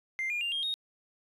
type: tone with pitch steps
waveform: triangle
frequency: 2093 / 2418 / 2794 / 3228 / 3729 Hz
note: C7 / D7 / F7 / G#7 / A#7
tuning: 0 / +50 / 0 / -50 / 0 cents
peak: -27 dBFS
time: 0.19-0.74 s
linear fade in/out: 0 ms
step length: 110 ms
effects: tanh soft clip ceiling -26 dBFS + resampled to 32000 Hz